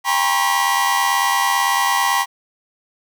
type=tone cluster; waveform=45% pulse; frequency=798 / 932 / 1021 / 1099 / 1940 Hz; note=G5 / A#5 / C6 / C#6 / B6; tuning=+31 / -1 / -43 / -15 / -31 cents; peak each=-22 dBFS; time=0.04-2.26 s; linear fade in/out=50 ms; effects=none